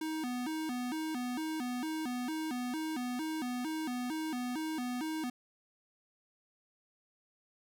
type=tone with vibrato; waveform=square; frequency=279.2 Hz; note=C#4; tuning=13 cents sharp; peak=-35 dBFS; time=0.01-5.3 s; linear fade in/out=5 ms; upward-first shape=square; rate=2.2 Hz; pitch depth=210 cents each way; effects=none